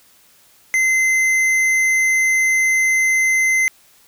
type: tone with tanh clipping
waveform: sine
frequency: 2064 Hz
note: C7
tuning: 24 cents flat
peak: -15 dBFS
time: 0.74-3.68 s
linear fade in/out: 0 ms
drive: 12 dB
effects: white hiss -52 dBFS RMS until 4.07 s